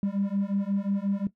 triangle beating tone pair, 196 / 201.6 Hz, G3 / G3, 0 / +49 cents, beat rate 5.6 Hz, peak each -25 dBFS, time 0.03-1.27 s, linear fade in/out 2 ms, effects noise-tail reverb RT60 0.1 s tail -17 dB re dry + tanh soft clip ceiling -19 dBFS

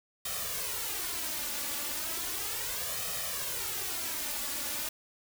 white noise with flanger, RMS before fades -35 dBFS, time 0.25-4.89 s, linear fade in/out 5 ms, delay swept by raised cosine 1.6 to 3.5 ms, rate 0.35 Hz, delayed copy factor +0.7, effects none

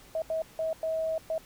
sine tone bursts at uneven times, 642 Hz, E5, 46 cents flat, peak -27 dBFS, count 5, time 0.15-0.22 / 0.3-0.42 / 0.59-0.73 / 0.83-1.18 / 1.3-1.38 s, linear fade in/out 2 ms, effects pink hiss -54 dBFS RMS until 1.45 s

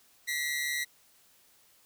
sawtooth tone pair together, 1933 / 2078 Hz, B6 / C7, -38 / -12 cents, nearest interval minor second, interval 126 cents, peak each -28 / -32 dBFS, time 0.27-0.85 s, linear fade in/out 20 ms, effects white hiss -63 dBFS RMS until 1.85 s

